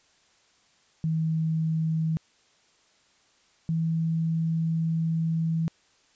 sine tone pair in turn, 160.1 / 162.9 Hz, D#3 / E3, +50 / -20 cents, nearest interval unison, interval 30 cents, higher second, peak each -23 dBFS, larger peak neither, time 1.04-2.17 / 3.69-5.68 s, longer second, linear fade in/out 0 ms, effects white hiss -63 dBFS RMS until 6.15 s + resampled to 16000 Hz

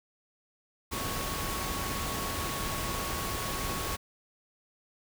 sine tone in noise, 1108.7 Hz, C#6, in tune, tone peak -39 dBFS, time 0.91-3.97 s, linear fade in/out 20 ms, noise pink, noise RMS -34 dBFS, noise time 0.91-3.97 s, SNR -8 dB, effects none

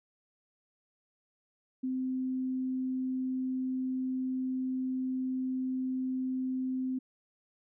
sine tone, 258.5 Hz, C4, 21 cents flat, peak -30 dBFS, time 1.83-6.99 s, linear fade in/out 10 ms, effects none

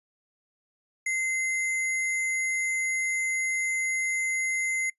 sine tone with sample-and-hold, 2071 Hz, C7, 18 cents flat, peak -25 dBFS, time 1.06-4.9 s, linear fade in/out 5 ms, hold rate 8820 Hz, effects noise-tail reverb RT60 0.1 s tail -23 dB re dry + resampled to 32000 Hz

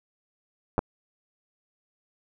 clicks, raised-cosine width 1 ms, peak -10 dBFS, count 2, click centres 0.781 / 0.791 s, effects none

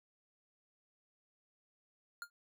square tone with exponential decay, 1409 Hz, F6, 15 cents sharp, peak -38 dBFS, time 2.22-2.3 s, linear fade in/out 1 ms, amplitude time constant 16 ms, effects none

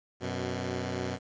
10% pulse tone pair together, 92.5 / 124.55 Hz, F#2 / B2, 0 / +15 cents, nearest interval perfect fourth, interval 515 cents, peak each -26 dBFS, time 0.2-1.19 s, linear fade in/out 50 ms, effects resampled to 16000 Hz + 10-bit

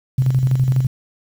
sine tone with tremolo, 129.8 Hz, C3, 13 cents flat, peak -11 dBFS, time 0.18-0.87 s, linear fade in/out 5 ms, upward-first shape square, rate 12 Hz, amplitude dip 50%, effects 7-bit

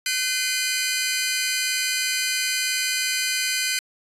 15% pulse tone cluster, 1523 / 2057 / 2446 Hz, F#6 / C7 / D#7, +50 / -30 / -30 cents, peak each -20 dBFS, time 0.06-3.79 s, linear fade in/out 2 ms, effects resampled to 32000 Hz

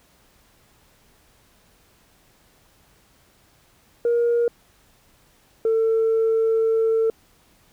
sine tone pair in turn, 472.4 / 448.3 Hz, A#4 / A4, +23 / +32 cents, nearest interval minor second, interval 91 cents, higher first, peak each -15 dBFS, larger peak neither, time 4.05-4.48 / 5.65-7.1 s, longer second, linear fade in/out 2 ms, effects tanh soft clip ceiling -14 dBFS + pink hiss -58 dBFS RMS until 7.72 s

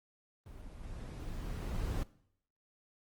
brown noise with level ramp, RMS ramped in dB -50 to -34 dBFS, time 0.46-2.03 s, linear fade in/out 0 ms, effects noise-tail reverb RT60 0.7 s tail -20 dB re dry + Opus 24 kbps

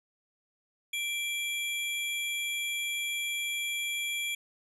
square tone pair together, 2349 / 3322 Hz, D7 / G#7, 0 / 0 cents, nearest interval tritone, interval 600 cents, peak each -33 / -36 dBFS, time 0.93-4.35 s, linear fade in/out 5 ms, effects resampled to 32000 Hz

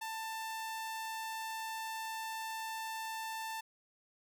sawtooth tone, 889 Hz, A5, 18 cents sharp, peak -35 dBFS, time 0.01-3.61 s, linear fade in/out 10 ms, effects none

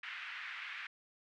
white band-pass noise, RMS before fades -45 dBFS, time 0.03-0.87 s, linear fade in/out 5 ms, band 1400 to 2500 Hz, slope 24 dB/octave, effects none

